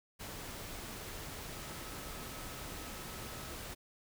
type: tone in noise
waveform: sine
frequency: 1289 Hz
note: E6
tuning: 39 cents flat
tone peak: -56 dBFS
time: 1.53-3.56 s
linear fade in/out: 20 ms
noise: pink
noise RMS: -45 dBFS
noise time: 0.19-3.75 s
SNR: -14 dB
effects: none